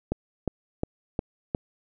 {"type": "click train", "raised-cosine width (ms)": 2, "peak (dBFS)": -12, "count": 5, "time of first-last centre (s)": [0.12, 1.549], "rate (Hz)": 2.8, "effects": []}